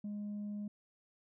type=tone; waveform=sine; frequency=206.8 Hz; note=G#3; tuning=7 cents flat; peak=-36 dBFS; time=0.04-0.68 s; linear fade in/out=5 ms; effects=tanh soft clip ceiling -37 dBFS